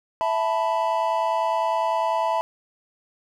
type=chord; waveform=triangle; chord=E suspended fourth; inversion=none; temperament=just; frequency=659.3 / 879 / 988.9 Hz; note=E5 / A5 / B5; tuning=0 / -2 / +2 cents; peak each=-23 dBFS; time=0.21-2.41 s; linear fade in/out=0 ms; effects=none